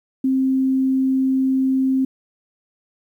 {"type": "tone", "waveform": "sine", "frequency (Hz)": 263.9, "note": "C4", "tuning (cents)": 15, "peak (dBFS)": -15, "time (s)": [0.24, 2.05], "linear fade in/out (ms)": 5, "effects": ["9-bit"]}